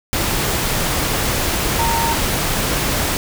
sine tone in noise, 920 Hz, A#5, 23 cents flat, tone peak -18 dBFS, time 1.79-2.13 s, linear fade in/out 0 ms, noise pink, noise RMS -19 dBFS, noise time 0.13-3.17 s, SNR -2 dB, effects none

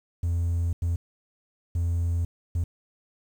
triangle tone bursts at uneven times, 85.4 Hz, F2, 38 cents flat, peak -20 dBFS, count 4, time 0.23-0.73 / 0.82-0.96 / 1.75-2.25 / 2.55-2.64 s, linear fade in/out 5 ms, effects tanh soft clip ceiling -17 dBFS + 9-bit

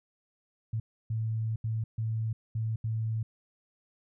sine tone bursts at uneven times, 111.3 Hz, A2, 20 cents sharp, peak -28 dBFS, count 6, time 0.73-0.8 / 1.1-1.56 / 1.64-1.84 / 1.98-2.33 / 2.55-2.76 / 2.84-3.23 s, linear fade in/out 5 ms, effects none

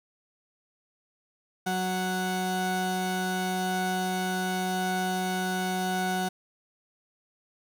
30% pulse tone pair together, 185 / 739.1 Hz, F#3 / F#5, 0 / -2 cents, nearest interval 2 octaves, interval 2398 cents, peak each -27 dBFS, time 1.66-6.29 s, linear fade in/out 10 ms, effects none

